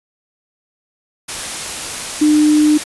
sine tone in noise, 301.9 Hz, D4, 48 cents sharp, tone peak -8 dBFS, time 2.21-2.78 s, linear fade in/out 10 ms, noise white, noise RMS -24 dBFS, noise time 1.28-2.84 s, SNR +13 dB, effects resampled to 24000 Hz

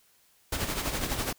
pink noise with tremolo, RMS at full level -29 dBFS, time 0.52-1.33 s, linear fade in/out 5 ms, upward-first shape sine, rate 12 Hz, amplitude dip 55%, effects white hiss -64 dBFS RMS until 1.38 s

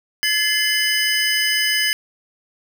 square tone cluster, 1712 / 2079 / 2994 / 5030 Hz, A6 / C7 / F#7 / D#8, -48 / -12 / +20 / +18 cents, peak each -23 dBFS, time 0.23-1.93 s, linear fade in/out 0 ms, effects none

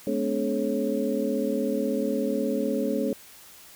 sine tone cluster, 212.1 / 248.4 / 288.2 / 427.6 / 546 Hz, G#3 / B3 / D4 / A4 / C#5, +37 / +10 / -33 / -49 / -26 cents, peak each -30 dBFS, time 0.07-3.13 s, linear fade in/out 2 ms, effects white hiss -49 dBFS RMS until 3.75 s

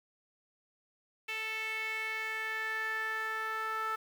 sawtooth tone with band-pass filter sweep, 440 Hz, A4, in tune, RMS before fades -36 dBFS, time 1.28-3.96 s, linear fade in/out 10 ms, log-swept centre 2500 to 1400 Hz, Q 5, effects 9-bit

